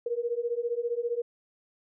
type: beating tone pair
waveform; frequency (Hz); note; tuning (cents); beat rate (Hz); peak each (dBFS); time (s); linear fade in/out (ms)
sine; 466.2 / 481.2; A#4 / B4; 0 / -45; 15; -31 / -30; 0.06-1.22; 5
effects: none